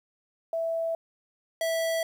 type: tone pair in turn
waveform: sine / square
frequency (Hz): 659.3 / 656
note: E5 / E5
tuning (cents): 0 / -9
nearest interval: unison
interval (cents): 9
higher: first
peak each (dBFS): -26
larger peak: neither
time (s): 0.53-0.95 / 1.61-2.03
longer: neither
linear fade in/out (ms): 2
effects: 10-bit